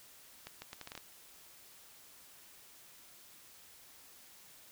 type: accelerating click train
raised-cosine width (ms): 0.2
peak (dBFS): -27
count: 8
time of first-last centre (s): 0.47-0.977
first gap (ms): 150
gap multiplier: 0.74
effects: white hiss -58 dBFS RMS until 4.71 s